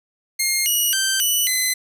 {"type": "tone with pitch steps", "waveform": "10% pulse", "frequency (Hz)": [2130, 2909, 1559, 2966, 2031], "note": ["C7", "F#7", "G6", "F#7", "B6"], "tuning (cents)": [30, -30, -10, 4, 48], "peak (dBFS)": -9, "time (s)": [0.39, 1.74], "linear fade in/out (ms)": 10, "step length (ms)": 270, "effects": []}